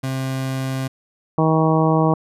30% pulse tone, 132.4 Hz, C3, 21 cents sharp, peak -19 dBFS, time 0.03-0.88 s, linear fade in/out 10 ms
harmonic tone, 159 Hz, D#3, 38 cents sharp, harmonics 1 / 2 / 3 / 4 / 5 / 6 / 7, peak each -17 / -20 / -22 / -23 / -24 / -25 / -25 dBFS, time 1.38-2.14 s, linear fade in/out 2 ms
effects resampled to 32000 Hz

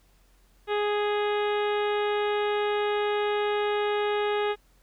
harmonic tone, 415.3 Hz, G#4, in tune, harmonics 1 / 2 / 3 / 4 / 5 / 6 / 7 / 8 / 9, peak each -25 / -31 / -35 / -37 / -39 / -41 / -42 / -43 / -44 dBFS, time 0.67-4.56 s, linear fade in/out 50 ms, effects added 44 Hz sine -59 dBFS peak until 4.82 s + pink hiss -65 dBFS RMS until 4.82 s

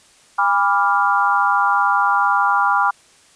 sine chord, G# diminished seventh, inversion none, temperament equal with one note detuned, 809.8 / 987.8 / 1174.7 / 1396.9 Hz, G#5 / B5 / D6 / F6, -44 / 0 / 0 / 0 cents, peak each -19 dBFS, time 0.38-2.91 s, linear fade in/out 10 ms, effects white hiss -51 dBFS RMS until 3.35 s + resampled to 22050 Hz

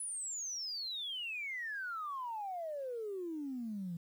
sine exponential sweep, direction down, 10170 to 164.81 Hz, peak -37 dBFS, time 0-3.97 s, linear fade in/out 5 ms, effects tanh soft clip ceiling -33 dBFS + 11-bit

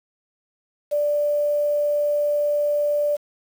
sine tone with quantisation, 587.3 Hz, D5, in tune, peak -18 dBFS, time 0.91-3.17 s, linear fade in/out 20 ms, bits 7, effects none

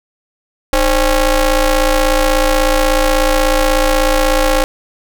sawtooth ring-modulated tone, 277.2 Hz, C#4, in tune, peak -3 dBFS, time 0.73-4.64 s, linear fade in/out 0 ms, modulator 249 Hz, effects none

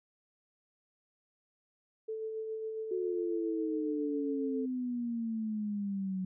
sine tone with tremolo, 440 Hz, A4, in tune, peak -34 dBFS, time 2.08-4.66 s, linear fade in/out 10 ms, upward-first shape sine, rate 7.3 Hz, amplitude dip 30%
sine exponential sweep, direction down, 371.7 to 185 Hz, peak -32 dBFS, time 2.91-6.25 s, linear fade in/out 5 ms
effects none

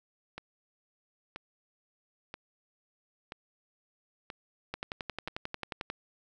two click trains, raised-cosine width 0.3 ms, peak -24 / -19 dBFS, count 6 / 14, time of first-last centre 0.38-5.282 / 4.74-5.901 s, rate 1.02 / 11.2 Hz, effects none

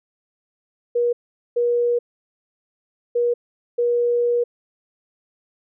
sine tone bursts at uneven times, 479.3 Hz, A#4, 48 cents sharp, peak -16 dBFS, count 4, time 0.95-1.13 / 1.56-1.99 / 3.15-3.34 / 3.78-4.44 s, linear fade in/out 10 ms, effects none

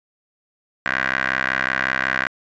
15% pulse tone with band-pass filter, 65.41 Hz, C2, in tune, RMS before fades -22 dBFS, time 0.86-2.27 s, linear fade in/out 0 ms, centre 1700 Hz, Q 4.8, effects resampled to 16000 Hz

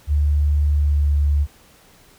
sine tone with pitch glide, 73.42 to 72.49 Hz, D2 to D2, 0 to -22 cents, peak -14 dBFS, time 0.07-1.47 s, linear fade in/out 50 ms, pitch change -22 cents, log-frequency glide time 0.7-1.11 s, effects pink hiss -51 dBFS RMS until 2.18 s

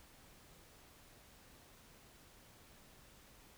silence, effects pink hiss -62 dBFS RMS until 3.57 s

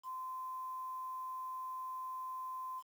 sine tone with quantisation, 1032 Hz, C6, 24 cents flat, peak -40 dBFS, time 0.03-2.83 s, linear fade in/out 50 ms, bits 10, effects none

